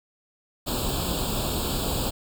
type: noise with comb filter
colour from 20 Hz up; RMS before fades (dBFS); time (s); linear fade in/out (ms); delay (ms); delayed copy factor
pink; -27; 0.66-2.11; 20; 0.25; +1
effects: none